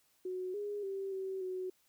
sine tone with pitch steps, 368.5 / 411.3 / 389.5 / 381.9 / 370.5 Hz, F#4 / G#4 / G4 / G4 / F#4, -7 / -17 / -11 / -45 / +2 cents, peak -36 dBFS, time 0.25-1.7 s, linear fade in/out 5 ms, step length 290 ms, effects white hiss -72 dBFS RMS until 1.88 s

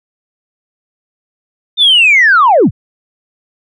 sine linear sweep, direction down, 3653 to 59.8 Hz, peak -3 dBFS, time 1.77-2.71 s, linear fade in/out 50 ms, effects tanh soft clip ceiling 0 dBFS

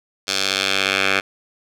10% pulse tone with band-pass filter sweep, 97 Hz, G2, 18 cents flat, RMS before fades -20 dBFS, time 0.27-1.21 s, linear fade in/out 20 ms, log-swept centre 4700 to 2200 Hz, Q 1.5, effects none

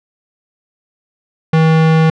square tone, 160 Hz, D#3, 49 cents sharp, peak -8 dBFS, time 1.53-2.1 s, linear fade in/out 5 ms, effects low-pass 3000 Hz 12 dB/octave

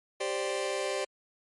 sawtooth chord, G suspended fourth, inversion none, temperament just, 392 / 522.7 / 588 Hz, G4 / C5 / D5, 0 / -2 / +2 cents, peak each -30 dBFS, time 0.2-1.05 s, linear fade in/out 10 ms, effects MP3 48 kbps

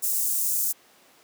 white high-pass noise, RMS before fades -25 dBFS, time 0.02-0.73 s, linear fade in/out 20 ms, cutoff 6900 Hz, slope 24 dB/octave, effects pink hiss -56 dBFS RMS until 1.23 s + high-pass 300 Hz 12 dB/octave

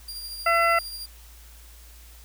sawtooth tone with tremolo, 4780 Hz, D8, 30 cents sharp, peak -30 dBFS, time 0.08-1.06 s, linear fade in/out 5 ms, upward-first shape sine, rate 13 Hz, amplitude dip 35%
harmonic tone, 675 Hz, E5, 41 cents sharp, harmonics 1 / 2 / 3 / 4, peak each -23 / -21 / -24 / -30 dBFS, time 0.46-0.79 s, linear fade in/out 5 ms
effects added 57 Hz sine -46 dBFS peak until 2.24 s + white hiss -52 dBFS RMS until 2.24 s

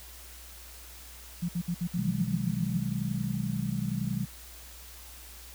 sine tone bursts, 173.5 Hz, F3, 11 cents flat, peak -27 dBFS, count 11, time 1.42-2.778 s, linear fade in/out 10 ms, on 68 ms, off 61 ms
sine chord, G# minor seventh, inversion first, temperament just, 124.59 / 155.74 / 186.89 / 207.7 Hz, B2 / D#3 / F#3 / G#3, +16 / +2 / +18 / 0 cents, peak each -34 dBFS, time 1.96-4.26 s, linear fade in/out 20 ms
effects added 60 Hz sine -49 dBFS peak until 5.54 s + white hiss -49 dBFS RMS until 5.54 s

